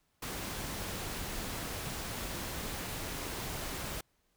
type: noise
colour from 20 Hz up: pink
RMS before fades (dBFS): -39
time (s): 0.22-4.01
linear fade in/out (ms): 5
effects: pink hiss -75 dBFS RMS until 4.36 s